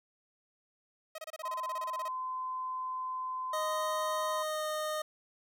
sawtooth tone bursts, 632 Hz, D#5, 27 cents sharp, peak -36 dBFS, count 16, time 1.15-2.083 s, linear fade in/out 5 ms, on 33 ms, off 27 ms
sine tone, 1027 Hz, C6, 33 cents flat, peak -34 dBFS, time 1.43-4.43 s, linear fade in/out 10 ms
25% pulse tone with pitch glide, 622.3 to 615.5 Hz, D#5 to D#5, 0 to -19 cents, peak -29 dBFS, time 3.53-5.02 s, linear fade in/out 5 ms, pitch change -19 cents, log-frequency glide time 4.31-4.67 s
effects none

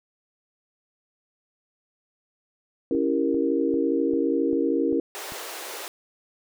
sine chord, C# diminished seventh, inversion none, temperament equal, 277.2 / 329.6 / 392 / 466.2 Hz, C#4 / E4 / G4 / Bb4, 0 / 0 / 0 / 0 cents, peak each -25 / -25 / -29 / -26 dBFS, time 2.91-5 s, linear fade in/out 2 ms
click train, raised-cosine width 2 ms, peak -26 dBFS, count 7, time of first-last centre 2.95-5.322 s, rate 2.53 Hz
pink high-pass noise, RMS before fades -36 dBFS, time 5.15-5.88 s, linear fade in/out 0 ms, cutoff 350 Hz, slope 48 dB/octave
effects none

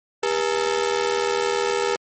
sawtooth ring-modulated tone, 440 Hz, A4, in tune, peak -13 dBFS, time 0.23-1.96 s, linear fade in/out 2 ms, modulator 40 Hz, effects MP3 32 kbps

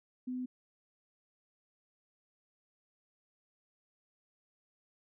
sine tone, 252.5 Hz, B3, 39 cents sharp, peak -35 dBFS, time 0.27-0.46 s, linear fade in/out 10 ms, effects none

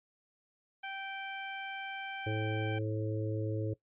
15% pulse tone, 780 Hz, G5, 9 cents flat, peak -32 dBFS, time 0.83-2.79 s, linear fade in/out 10 ms
harmonic tone, 108.2 Hz, A2, 29 cents flat, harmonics 1 / 3 / 4 / 5, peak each -34 / -39 / -40 / -41 dBFS, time 2.26-3.74 s, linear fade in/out 10 ms
effects noise-tail reverb RT60 0.1 s tail -19 dB re dry + resampled to 8000 Hz

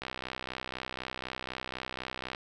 click train, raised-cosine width 0.3 ms, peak -20 dBFS, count 150, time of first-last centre 0.02-2.348 s, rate 64 Hz, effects none

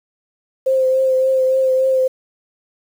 sine tone with vibrato, 523.3 Hz, C5, in tune, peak -12 dBFS, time 0.66-2.08 s, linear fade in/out 10 ms, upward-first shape triangle, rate 3.5 Hz, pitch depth 22 cents each way, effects 7-bit

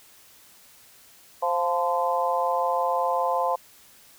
harmonic tone with a mistuned harmonic, 174.61 Hz, F3, in tune, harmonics 3 / 4 / 5 / 6, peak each -27 / -27 / -27 / -27 dBFS, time 1.42-3.56 s, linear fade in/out 10 ms, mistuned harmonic 6, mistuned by -33 cents, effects white hiss -53 dBFS RMS until 4.18 s

